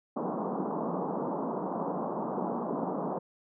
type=band-pass noise; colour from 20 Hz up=pink; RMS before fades=-33 dBFS; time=0.16-3.19 s; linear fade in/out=10 ms; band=170 to 1100 Hz; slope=48 dB/octave; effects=none